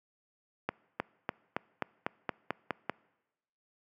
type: accelerating click train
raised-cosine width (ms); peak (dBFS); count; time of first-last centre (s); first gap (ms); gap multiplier
0.5; -15; 10; 0.69-2.896; 310; 0.94
effects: noise-tail reverb RT60 1.0 s tail -24 dB re dry + high-pass 150 Hz 12 dB/octave